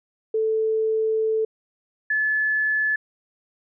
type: tone pair in turn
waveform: sine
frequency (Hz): 440 / 1725.8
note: A4 / A6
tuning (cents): 0 / -34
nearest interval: 2 octaves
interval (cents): 2366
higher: second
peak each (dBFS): -19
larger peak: neither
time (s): 0.34-1.45 / 2.1-2.96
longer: first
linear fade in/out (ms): 5
effects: none